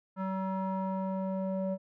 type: tone with low-pass filter sweep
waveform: square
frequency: 190.3 Hz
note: F#3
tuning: 49 cents sharp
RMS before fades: -33 dBFS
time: 0.16-1.78 s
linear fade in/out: 50 ms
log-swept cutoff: 1200 to 630 Hz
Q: 3.6
effects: none